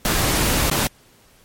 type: noise with dropouts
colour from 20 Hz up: pink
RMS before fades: -19 dBFS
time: 0.05-0.87 s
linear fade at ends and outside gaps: 1 ms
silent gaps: 0.7-0.713 s
effects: pink hiss -53 dBFS RMS until 1.44 s + MP3 64 kbps